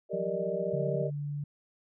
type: chord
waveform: sine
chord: Eb major seventh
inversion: first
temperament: equal with one note detuned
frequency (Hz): 393.6 / 466.2 / 587.3 / 622.3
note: G4 / Bb4 / D5 / Eb5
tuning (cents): +7 / 0 / 0 / 0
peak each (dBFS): -35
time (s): 0.09-1.11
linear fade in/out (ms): 50
type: tone with tremolo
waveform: sine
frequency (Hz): 179.1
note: F3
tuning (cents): +44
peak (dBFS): -33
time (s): 0.13-1.04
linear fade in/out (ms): 5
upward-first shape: sine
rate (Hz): 15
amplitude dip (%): 90
type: tone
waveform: sine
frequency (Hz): 145.3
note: D3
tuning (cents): -18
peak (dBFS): -32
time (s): 0.73-1.44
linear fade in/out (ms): 5
effects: none